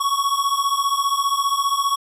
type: beating tone pair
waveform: square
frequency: 1108.7 / 1123.7 Hz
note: C#6 / C#6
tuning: 0 / +23 cents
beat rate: 15 Hz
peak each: -21 / -23 dBFS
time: 0-1.96 s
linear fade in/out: 10 ms
effects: resampled to 32000 Hz